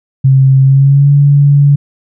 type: tone with pitch glide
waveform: sine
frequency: 133.9 to 142.68 Hz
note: C3 to D3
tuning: +40 to -50 cents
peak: -3 dBFS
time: 0.24-1.76 s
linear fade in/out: 10 ms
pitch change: +110 cents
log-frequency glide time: 0.62-1.11 s
effects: none